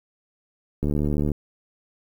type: click train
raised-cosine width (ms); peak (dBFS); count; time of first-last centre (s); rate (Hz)
3; -12; 37; 0.83-1.317; 73.9
effects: 8-bit